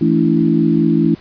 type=harmonic tone with a mistuned harmonic; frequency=55 Hz; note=A1; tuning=in tune; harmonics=3 / 4 / 5 / 6; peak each=-16 / -16 / -16 / -16 dBFS; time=0.01-1.15 s; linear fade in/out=5 ms; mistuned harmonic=5; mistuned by=+65 cents; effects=pink hiss -43 dBFS RMS until 1.2 s + resampled to 11025 Hz